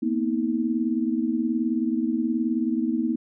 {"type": "tone cluster", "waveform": "sine", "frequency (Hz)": [229.7, 248.5, 319.1], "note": ["A#3", "B3", "D#4"], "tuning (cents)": [-25, 11, 44], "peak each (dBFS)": -26, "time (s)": [0.02, 3.16], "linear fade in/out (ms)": 10, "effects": []}